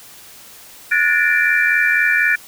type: tone cluster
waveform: sine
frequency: 1458 / 1720 / 1804 / 2353 Hz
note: F#6 / A6 / A6 / D7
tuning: -26 / -40 / +43 / +3 cents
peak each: -18 dBFS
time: 0.91-2.36 s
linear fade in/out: 10 ms
effects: white hiss -41 dBFS RMS until 2.47 s